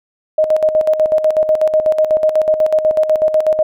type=tone with tremolo; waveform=sine; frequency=622.3 Hz; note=D#5; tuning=in tune; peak=-8 dBFS; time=0.38-3.63 s; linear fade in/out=5 ms; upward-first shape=square; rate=8.1 Hz; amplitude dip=65%; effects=none